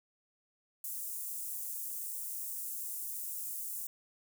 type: high-pass noise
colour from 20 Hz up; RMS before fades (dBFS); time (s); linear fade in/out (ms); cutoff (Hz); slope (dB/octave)
white; -40; 0.84-3.87; 2; 7900; 24
effects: none

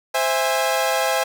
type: chord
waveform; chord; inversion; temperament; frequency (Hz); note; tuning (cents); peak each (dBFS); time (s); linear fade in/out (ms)
sawtooth; C augmented; none; equal with one note detuned; 523.3 / 659.3 / 820.6; C5 / E5 / G#5; 0 / 0 / -21; -19 / -19 / -19; 0.14-1.24; 10
effects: none

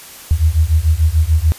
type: beating tone pair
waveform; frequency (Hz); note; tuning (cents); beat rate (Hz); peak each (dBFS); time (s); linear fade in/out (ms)
sine; 75.8 / 82.6; D#2 / E2; -45 / +4; 6.8; -13; 0.31-1.52; 0
effects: white hiss -36 dBFS RMS until 1.58 s + resampled to 32000 Hz

